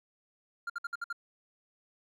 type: tone bursts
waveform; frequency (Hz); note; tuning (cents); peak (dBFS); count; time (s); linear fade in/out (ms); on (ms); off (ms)
triangle; 1396.9; F6; 0; -31; 6; 0.67-1.128; 5; 28; 58
effects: none